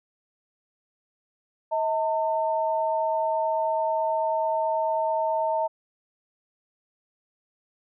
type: tone pair together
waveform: sine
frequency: 638 / 902.3 Hz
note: D#5 / A5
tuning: +43 / +43 cents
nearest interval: tritone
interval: 600 cents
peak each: -25 dBFS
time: 1.71-5.68 s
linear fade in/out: 20 ms
effects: none